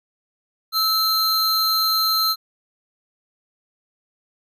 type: tone pair together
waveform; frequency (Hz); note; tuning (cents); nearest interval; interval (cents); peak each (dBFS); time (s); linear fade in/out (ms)
square; 1306 / 4146; E6 / C8; -17 / -17; octave + minor sixth; 2000; -23 / -19; 0.72-2.36; 50
effects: none